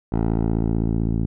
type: tone with low-pass filter sweep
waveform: 10% pulse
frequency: 55.8 Hz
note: A1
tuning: 25 cents sharp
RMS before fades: -21 dBFS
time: 0.12-1.26 s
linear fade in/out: 5 ms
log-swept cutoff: 790 to 250 Hz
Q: 0.77
effects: none